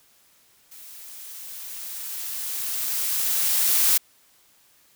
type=noise with level ramp; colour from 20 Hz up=blue; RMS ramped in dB=-44 to -18 dBFS; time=0.71-3.98 s; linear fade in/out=10 ms; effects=white hiss -59 dBFS RMS until 4.95 s